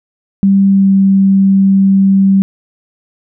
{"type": "tone with pitch glide", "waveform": "sine", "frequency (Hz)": [196, 194.31], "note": ["G3", "G3"], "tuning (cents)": [0, -15], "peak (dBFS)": -5, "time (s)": [0.43, 2.42], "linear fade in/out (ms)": 0, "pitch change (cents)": -15, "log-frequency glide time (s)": [0.68, 0.89], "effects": []}